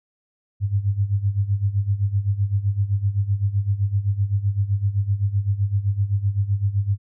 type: tone with tremolo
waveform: sine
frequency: 100.3 Hz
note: G2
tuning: 40 cents sharp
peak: -15 dBFS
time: 0.6-6.98 s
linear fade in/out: 50 ms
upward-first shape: sine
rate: 7.8 Hz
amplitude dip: 80%
effects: none

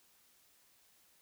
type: silence
effects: white hiss -68 dBFS RMS until 1.21 s

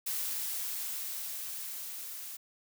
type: noise with level ramp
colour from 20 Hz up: blue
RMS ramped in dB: -34 to -43 dBFS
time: 0.06-2.37 s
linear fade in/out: 10 ms
effects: none

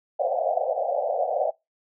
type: band-pass noise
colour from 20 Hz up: white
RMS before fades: -25 dBFS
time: 0.19-1.51 s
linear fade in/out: 10 ms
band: 500 to 760 Hz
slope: 96 dB/octave
effects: noise-tail reverb RT60 0.2 s tail -23 dB re dry

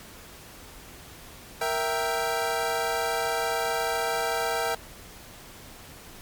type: chord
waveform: 25% pulse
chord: E diminished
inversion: second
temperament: equal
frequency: 466.2 / 659.3 / 784 Hz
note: Bb4 / E5 / G5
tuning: 0 / 0 / 0 cents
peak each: -26 dBFS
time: 1.61-4.75 s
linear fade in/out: 5 ms
effects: pink hiss -46 dBFS RMS until 6.21 s + MP3 96 kbps

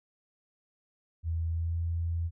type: tone with pitch glide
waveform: sine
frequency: 82.41 to 84 Hz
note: E2 to E2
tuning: 0 to +33 cents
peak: -28 dBFS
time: 1.23-2.31 s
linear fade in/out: 50 ms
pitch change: +33 cents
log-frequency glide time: 1.49-1.77 s
effects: none

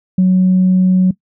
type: tone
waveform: sine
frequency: 185 Hz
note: F#3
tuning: in tune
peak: -6 dBFS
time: 0.18-1.11 s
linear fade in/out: 5 ms
effects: noise-tail reverb RT60 0.1 s tail -19 dB re dry + tanh soft clip ceiling -4 dBFS

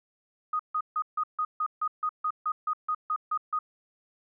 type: tone bursts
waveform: sine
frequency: 1244.5 Hz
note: D#6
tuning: in tune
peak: -25 dBFS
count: 15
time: 0.53-3.59 s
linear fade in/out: 5 ms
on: 64 ms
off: 150 ms
effects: none

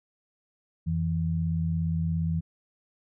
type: tone pair together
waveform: sine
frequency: 87 / 164.23 Hz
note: F2 / E3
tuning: -6 / -6 cents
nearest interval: major seventh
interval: 1100 cents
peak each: -29 / -26 dBFS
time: 0.86-2.41 s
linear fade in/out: 20 ms
effects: none

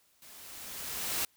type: noise with level ramp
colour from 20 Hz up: white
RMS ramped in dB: -53 to -31 dBFS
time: 0.22-1.25 s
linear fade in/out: 2 ms
effects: white hiss -68 dBFS RMS until 1.36 s

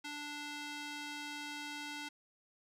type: tone with band-pass filter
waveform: square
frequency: 293.7 Hz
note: D4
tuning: in tune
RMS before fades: -44 dBFS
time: 0.04-2.09 s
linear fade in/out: 10 ms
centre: 3200 Hz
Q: 0.73
effects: none

